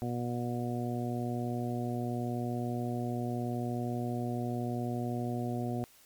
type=harmonic tone; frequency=120.8 Hz; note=B2; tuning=38 cents flat; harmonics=1 / 2 / 3 / 4 / 5 / 6; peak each=-35 / -35 / -40 / -45 / -44 / -41 dBFS; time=0.02-5.84 s; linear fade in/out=0 ms; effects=white hiss -60 dBFS RMS until 6.05 s + MP3 96 kbps